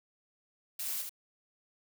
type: noise with echo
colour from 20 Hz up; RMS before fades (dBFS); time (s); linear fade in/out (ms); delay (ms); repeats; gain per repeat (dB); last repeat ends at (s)
blue; -37; 0.79-1.02; 5; 74; 1; -4; 1.094
effects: none